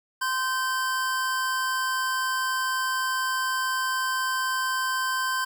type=tone pair together; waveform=square; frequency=1036 / 1552.2 Hz; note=C6 / G6; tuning=-17 / -18 cents; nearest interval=perfect fifth; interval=699 cents; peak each=-28 dBFS; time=0.21-5.45 s; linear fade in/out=10 ms; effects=9-bit